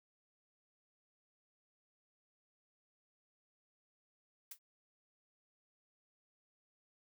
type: noise with exponential decay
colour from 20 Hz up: blue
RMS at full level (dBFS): -42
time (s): 4.51-4.59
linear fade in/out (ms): 5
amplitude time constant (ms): 17
effects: none